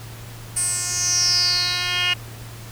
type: tone with band-pass filter sweep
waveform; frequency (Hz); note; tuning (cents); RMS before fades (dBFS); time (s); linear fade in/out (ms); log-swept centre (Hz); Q
10% pulse; 357.6; F4; +41; -21; 0.56-2.14; 10; 8900 to 2900; 9.1
effects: added 114 Hz sine -36 dBFS peak until 2.71 s + pink hiss -41 dBFS RMS until 2.71 s